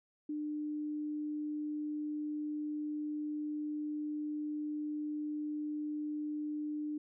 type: tone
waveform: sine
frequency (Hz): 300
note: D4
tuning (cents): +37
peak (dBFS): -35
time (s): 0.29-6.98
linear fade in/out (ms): 5
effects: none